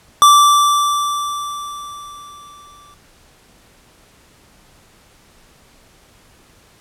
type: tone with exponential decay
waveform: square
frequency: 1168 Hz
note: D6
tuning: 10 cents flat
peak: -5 dBFS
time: 0.22-2.94 s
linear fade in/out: 0 ms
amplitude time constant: 590 ms
effects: pink hiss -50 dBFS RMS until 6.8 s + low-pass 12000 Hz 12 dB/octave